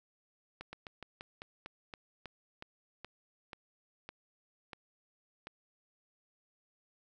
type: slowing click train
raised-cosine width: 0.3 ms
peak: -28 dBFS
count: 15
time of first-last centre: 0.61-5.471 s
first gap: 120 ms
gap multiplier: 1.15
effects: none